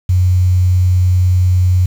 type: tone with quantisation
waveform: sine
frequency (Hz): 91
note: F#2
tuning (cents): -28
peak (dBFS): -8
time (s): 0.09-1.86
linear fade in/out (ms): 5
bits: 6
effects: none